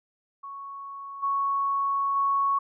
sine tone with level steps, 1108.7 Hz, C#6, in tune, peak -36 / -23 / -21 dBFS, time 0.43-2.59 s, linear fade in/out 10 ms, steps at 1.22 / 2.15 s, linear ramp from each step 20 ms, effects none

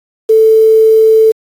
sine tone with quantisation, 441.4 Hz, A4, 5 cents sharp, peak -3 dBFS, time 0.29-1.32 s, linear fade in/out 10 ms, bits 5, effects AAC 64 kbps

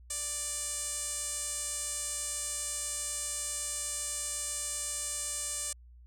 sawtooth tone with band-pass filter, 587.3 Hz, D5, in tune, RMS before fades -36 dBFS, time 0.1-5.73 s, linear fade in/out 5 ms, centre 8200 Hz, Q 4.1, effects added 60 Hz sine -51 dBFS peak until 6.06 s

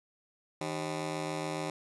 15% pulse ring-modulated tone, 231.9 Hz, A#3, 9 cents flat, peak -24 dBFS, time 0.61-1.7 s, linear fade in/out 2 ms, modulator 72.4 Hz, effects resampled to 24000 Hz

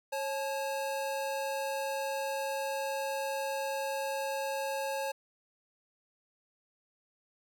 square tone pair together, 545 / 865.1 Hz, C#5 / A5, -29 / -30 cents, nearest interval minor sixth, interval 799 cents, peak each -35 / -37 dBFS, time 0.12-5.12 s, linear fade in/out 10 ms, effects none

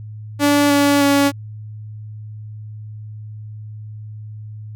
sawtooth tone with pitch steps, 288.6 / 285.1 / 281.7 Hz, D4 / C#4 / C#4, -30 / +49 / +28 cents, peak -8 dBFS, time 0.39-1.32 s, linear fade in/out 50 ms, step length 310 ms, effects added 107 Hz sine -30 dBFS peak until 4.75 s

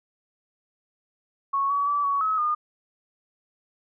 sine tone with pitch steps, 1105 / 1134 / 1155 / 1123 / 1283 / 1218 Hz, C#6 / C#6 / D6 / C#6 / E6 / D#6, -6 / +39 / -29 / +22 / -47 / -37 cents, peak -21 dBFS, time 1.53-2.55 s, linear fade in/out 10 ms, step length 170 ms, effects none

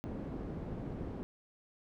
white low-pass noise, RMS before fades -41 dBFS, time 0.04-1.23 s, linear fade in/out 0 ms, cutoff 300 Hz, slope 12 dB/octave, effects none

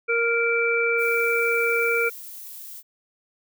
harmonic tone, 466.2 Hz, A#4, in tune, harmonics 1 / 3 / 5, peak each -23 / -25 / -23 dBFS, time 0.08-2.1 s, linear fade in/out 20 ms
violet noise, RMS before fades -39 dBFS, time 0.97-2.83 s, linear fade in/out 50 ms
effects none

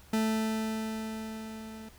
40% pulse tone with level ramp, 220 Hz, A3, in tune, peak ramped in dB -24 to -42 dBFS, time 0.13-1.89 s, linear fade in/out 5 ms, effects added 70 Hz sine -57 dBFS peak until 1.98 s + pink hiss -57 dBFS RMS until 1.98 s

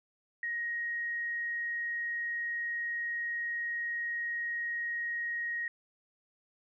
sine tone with vibrato, 1880 Hz, A#6, 14 cents sharp, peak -32 dBFS, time 0.43-5.68 s, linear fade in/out 2 ms, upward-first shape sine, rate 20 Hz, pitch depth 9 cents each way, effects none

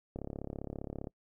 click train, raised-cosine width 2 ms, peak -26 dBFS, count 33, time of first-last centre 0.16-1.072 s, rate 35.1 Hz, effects noise-tail reverb RT60 0.1 s tail -24 dB re dry

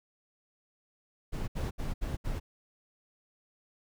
brown noise bursts, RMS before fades -33 dBFS, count 5, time 1.32-2.4 s, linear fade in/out 20 ms, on 160 ms, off 70 ms, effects none

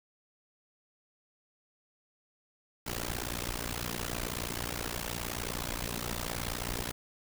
pink noise with amplitude modulation, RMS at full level -32 dBFS, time 2.86-6.92 s, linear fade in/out 10 ms, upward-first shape sine, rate 59.1 Hz, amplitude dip 100%, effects none

